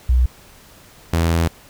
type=tone pair in turn; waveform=sine / sawtooth; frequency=62.2 / 83.25 Hz; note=B1 / E2; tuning=+13 / +18 cents; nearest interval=perfect fourth; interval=505 cents; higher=second; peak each=-11 dBFS; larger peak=neither; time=0.09-0.26 / 1.13-1.48 s; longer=second; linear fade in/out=5 ms; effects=pink hiss -46 dBFS RMS until 1.69 s